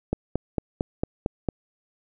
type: click train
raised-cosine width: 2 ms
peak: -10 dBFS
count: 7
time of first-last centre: 0.13-1.487 s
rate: 4.42 Hz
effects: none